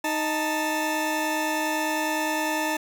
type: tone pair together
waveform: 20% pulse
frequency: 311.1 / 883.5 Hz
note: D#4 / A5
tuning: 0 / +7 cents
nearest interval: octave + tritone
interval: 1807 cents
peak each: -22 dBFS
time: 0.04-2.77 s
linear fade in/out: 5 ms
effects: none